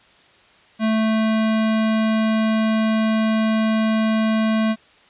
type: tone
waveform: square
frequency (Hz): 220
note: A3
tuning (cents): 0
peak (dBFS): -17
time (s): 0.79-4.76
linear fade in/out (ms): 50
effects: white hiss -52 dBFS RMS until 5.09 s + resampled to 8000 Hz